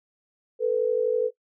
sine tone pair together, 443.1 / 495.2 Hz, A4 / B4, +12 / +5 cents, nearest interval major second, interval 193 cents, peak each -23 / -23 dBFS, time 0.59-1.31 s, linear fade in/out 50 ms, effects noise-tail reverb RT60 0.1 s tail -19 dB re dry

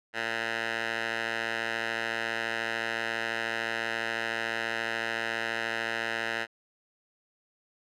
10% pulse tone with band-pass filter, 114.1 Hz, A#2, 37 cents flat, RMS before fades -32 dBFS, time 0.13-6.47 s, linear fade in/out 50 ms, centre 1900 Hz, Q 1.6, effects none

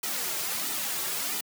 white noise with flanger, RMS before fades -31 dBFS, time 0.03-1.41 s, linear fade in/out 5 ms, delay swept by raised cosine 1.8 to 4.1 ms, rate 1.5 Hz, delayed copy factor -0.75, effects high-pass 200 Hz 12 dB/octave

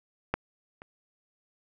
clicks, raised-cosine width 0.5 ms, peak -11 / -29 dBFS, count 2, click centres 0.34 / 0.819 s, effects none

